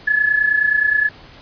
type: tone with amplitude modulation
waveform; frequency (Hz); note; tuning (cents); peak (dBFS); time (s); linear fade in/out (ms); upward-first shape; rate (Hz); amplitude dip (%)
sine; 1710; A6; -50; -10; 0.07-1.09; 10; sine; 29.6; 70
effects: pink hiss -42 dBFS RMS until 1.41 s + resampled to 11025 Hz